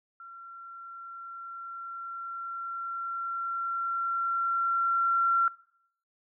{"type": "tone with level ramp", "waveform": "sine", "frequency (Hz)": 1365, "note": "F6", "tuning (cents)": -40, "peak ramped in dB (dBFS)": [-43, -20], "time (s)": [0.2, 5.48], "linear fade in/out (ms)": 2, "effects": ["noise-tail reverb RT60 0.7 s tail -23 dB re dry"]}